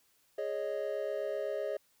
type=chord; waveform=triangle; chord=Ab suspended fourth; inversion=none; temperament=equal; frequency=415.3 / 554.4 / 622.3 Hz; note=Ab4 / Db5 / Eb5; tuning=0 / 0 / 0 cents; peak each=-36 / -35 / -35 dBFS; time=0.38-1.77 s; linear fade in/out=5 ms; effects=white hiss -70 dBFS RMS until 2 s